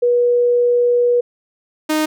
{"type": "tone pair in turn", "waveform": ["sine", "sawtooth"], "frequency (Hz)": [484.4, 309.1], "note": ["B4", "D#4"], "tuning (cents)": [-34, -11], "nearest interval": "minor sixth", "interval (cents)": 777, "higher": "first", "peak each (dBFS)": -11, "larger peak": "neither", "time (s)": [[0.02, 1.21], [1.89, 2.06]], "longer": "first", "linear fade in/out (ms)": 10, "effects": []}